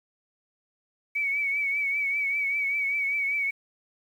sine tone with vibrato, 2260 Hz, C#7, 33 cents sharp, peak -24 dBFS, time 1.15-3.51 s, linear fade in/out 10 ms, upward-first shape triangle, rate 5.1 Hz, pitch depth 59 cents each way, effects 9-bit

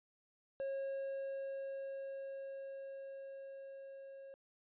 triangle tone with level ramp, 544 Hz, C#5, 33 cents flat, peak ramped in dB -35 to -48 dBFS, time 0.6-4.34 s, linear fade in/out 0 ms, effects resampled to 8000 Hz

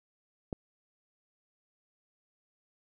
click, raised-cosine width 2 ms, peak -21 dBFS, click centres 0.528 s, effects none

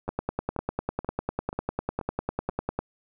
two click trains, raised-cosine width 1 ms, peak -23 / -13 dBFS, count 6 / 28, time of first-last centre 0.08-2.495 / 0.09-2.79 s, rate 2.07 / 10 Hz, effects none

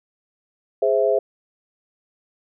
sine chord, Ab augmented, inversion none, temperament equal, 415.3 / 523.3 / 659.3 Hz, Ab4 / C5 / E5, 0 / 0 / 0 cents, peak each -20 dBFS, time 0.82-1.19 s, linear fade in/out 5 ms, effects none

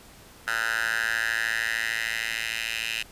10% pulse tone with high-pass filter sweep, 113.2 Hz, A2, 50 cents sharp, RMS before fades -28 dBFS, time 0.47-3.03 s, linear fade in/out 10 ms, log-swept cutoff 1400 to 2500 Hz, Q 4.5, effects pink hiss -50 dBFS RMS until 3.11 s + resampled to 32000 Hz

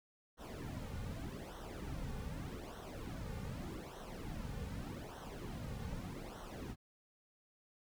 brown noise with flanger, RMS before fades -45 dBFS, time 0.37-6.76 s, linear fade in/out 50 ms, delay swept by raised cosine 0.41 to 3.11 ms, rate 0.83 Hz, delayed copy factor -0.75, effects none

